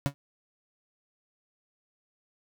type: tone with exponential decay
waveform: 35% pulse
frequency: 140.9 Hz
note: C#3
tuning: 29 cents sharp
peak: -18 dBFS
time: 0.06-0.14 s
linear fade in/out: 0 ms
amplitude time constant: 16 ms
effects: none